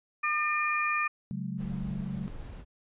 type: harmonic tone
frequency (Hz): 603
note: D5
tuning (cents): +46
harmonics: 2 / 3 / 4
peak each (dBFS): -29 / -33 / -30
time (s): 0.23-1.08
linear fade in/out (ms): 10
type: chord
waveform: sine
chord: C# suspended fourth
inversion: none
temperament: equal with one note detuned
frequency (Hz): 138.59 / 185 / 212.6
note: C#3 / F#3 / G#3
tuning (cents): 0 / 0 / +41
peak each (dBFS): -37 / -35 / -38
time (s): 1.31-2.28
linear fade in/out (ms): 0
type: noise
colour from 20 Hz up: brown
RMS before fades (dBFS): -42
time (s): 1.57-2.65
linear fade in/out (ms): 50
effects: resampled to 8000 Hz